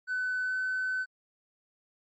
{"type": "tone with pitch glide", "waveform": "triangle", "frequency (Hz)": [1506, 1515.6], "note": ["F#6", "F#6"], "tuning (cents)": [30, 41], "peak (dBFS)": -25, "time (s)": [0.07, 1.06], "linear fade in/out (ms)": 50, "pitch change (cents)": 11, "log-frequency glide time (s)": [0.44, 0.54], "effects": ["tanh soft clip ceiling -25 dBFS", "MP3 32 kbps"]}